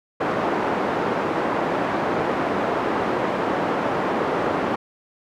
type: band-pass noise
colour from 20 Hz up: pink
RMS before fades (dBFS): -23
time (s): 0.2-4.76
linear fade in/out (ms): 10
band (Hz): 280 to 1200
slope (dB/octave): 12
effects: none